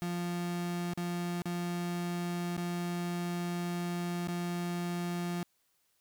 35% pulse tone with dropouts, 174.61 Hz, F3, in tune, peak -31 dBFS, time 0.02-5.43 s, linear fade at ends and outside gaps 0 ms, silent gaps 0.936-0.975 / 1.419-1.456 / 2.567-2.577 / 4.274-4.284 s, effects white hiss -74 dBFS RMS until 6 s

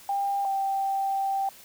sine tone pair in turn, 797 / 782 Hz, G5 / G5, +28 / -4 cents, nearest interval unison, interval 32 cents, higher first, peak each -24 dBFS, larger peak neither, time 0.09-0.45 / 0.45-1.49 s, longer second, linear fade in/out 2 ms, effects white hiss -50 dBFS RMS until 1.64 s

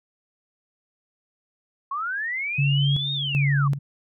sine linear two-way sweep, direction up then down, 1068 to 3733 to 1068 Hz, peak -25 dBFS, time 1.91-3.68 s, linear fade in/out 5 ms, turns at 3.13 s
sine tone with tremolo, 140.6 Hz, C#3, 25 cents sharp, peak -18 dBFS, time 2.58-3.79 s, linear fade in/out 10 ms, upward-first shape square, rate 1.3 Hz, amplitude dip 70%
effects none

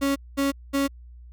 35% pulse tone bursts, 277.2 Hz, C#4, in tune, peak -19 dBFS, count 3, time 0.01-0.88 s, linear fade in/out 20 ms, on 150 ms, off 210 ms, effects added 60 Hz sine -42 dBFS peak until 1.32 s

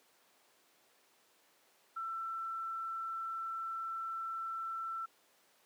sine tone, 1338 Hz, E6, 25 cents sharp, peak -37 dBFS, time 1.96-5.06 s, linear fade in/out 10 ms, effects pink hiss -68 dBFS RMS until 5.65 s + high-pass 400 Hz 12 dB/octave

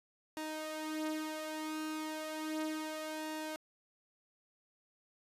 sawtooth tone with flanger, 311.1 Hz, D#4, in tune, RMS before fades -40 dBFS, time 0.37-3.56 s, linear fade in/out 0 ms, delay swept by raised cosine 1.1 to 5.7 ms, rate 0.34 Hz, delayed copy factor +0.6, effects resampled to 32000 Hz

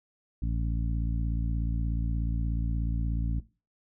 harmonic tone, 56.7 Hz, A#1, 47 cents flat, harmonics 1 / 2 / 3 / 4 / 5, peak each -28 / -34 / -38 / -40 / -42 dBFS, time 0.42-3.4 s, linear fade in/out 5 ms, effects noise-tail reverb RT60 0.3 s tail -17 dB re dry

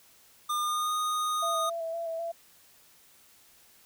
square tone with pitch glide, 1207 to 1236.6 Hz, D6 to D#6, +47 to -11 cents, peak -28 dBFS, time 0.49-1.7 s, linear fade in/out 10 ms, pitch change +42 cents, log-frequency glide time 0.6-0.94 s
sine tone with vibrato, 664 Hz, E5, 12 cents sharp, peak -31 dBFS, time 1.42-2.32 s, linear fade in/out 10 ms, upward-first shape square, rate 3.9 Hz, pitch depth 22 cents each way
effects white hiss -59 dBFS RMS until 3.85 s

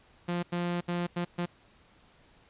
sawtooth tone bursts at uneven times, 174.61 Hz, F3, in tune, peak -25 dBFS, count 5, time 0.28-0.43 / 0.52-0.81 / 0.88-1.07 / 1.16-1.25 / 1.38-1.46 s, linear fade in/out 10 ms, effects pink hiss -61 dBFS RMS until 2.49 s + resampled to 8000 Hz

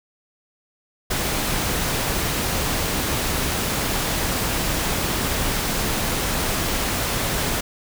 pink noise, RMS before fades -23 dBFS, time 1.1-7.61 s, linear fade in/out 10 ms, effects none

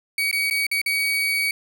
35% pulse tone with dropouts, 2257 Hz, C#7, 31 cents sharp, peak -18 dBFS, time 0.18-1.51 s, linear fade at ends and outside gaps 2 ms, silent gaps 0.313-0.328 / 0.5-0.509 / 0.667-0.714 / 0.816-0.861 s, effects none

